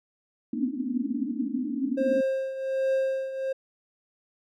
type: band-pass noise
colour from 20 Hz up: pink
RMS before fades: -29 dBFS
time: 0.53-2.21 s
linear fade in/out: 5 ms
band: 230 to 290 Hz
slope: 96 dB/octave
type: tone with tremolo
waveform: triangle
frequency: 532 Hz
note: C5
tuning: 29 cents sharp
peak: -19 dBFS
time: 1.97-3.53 s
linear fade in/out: 10 ms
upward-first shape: triangle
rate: 1.3 Hz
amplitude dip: 75%
effects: none